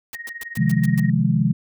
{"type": "noise bursts", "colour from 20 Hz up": "white", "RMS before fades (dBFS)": -35, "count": 7, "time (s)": [0.13, 0.997], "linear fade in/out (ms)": 0, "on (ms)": 21, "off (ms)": 120}
{"type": "tone with tremolo", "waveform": "sine", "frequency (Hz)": 1870, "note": "A#6", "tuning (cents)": 5, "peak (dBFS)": -28, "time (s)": [0.14, 1.1], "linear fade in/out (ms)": 5, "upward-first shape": "sine", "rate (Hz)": 19, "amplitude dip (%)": 80}
{"type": "chord", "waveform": "sine", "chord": "F minor seventh", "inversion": "second", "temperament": "equal with one note detuned", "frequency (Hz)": [130.81, 155.56, 174.61, 209.8], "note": ["C3", "Eb3", "F3", "Ab3"], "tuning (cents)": [0, 0, 0, 18], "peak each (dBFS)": -21, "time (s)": [0.57, 1.53], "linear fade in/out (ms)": 10}
{"effects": []}